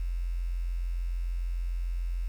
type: tone with quantisation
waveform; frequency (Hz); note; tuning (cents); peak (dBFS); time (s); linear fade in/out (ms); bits
sine; 43.43; F1; -9; -28; 0-2.28; 0; 9
effects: none